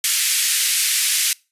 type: band-pass noise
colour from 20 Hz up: white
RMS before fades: -19 dBFS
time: 0.04-1.33 s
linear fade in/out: 2 ms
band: 1900 to 12000 Hz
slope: 24 dB/octave
effects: noise-tail reverb RT60 0.3 s tail -25 dB re dry + resampled to 32000 Hz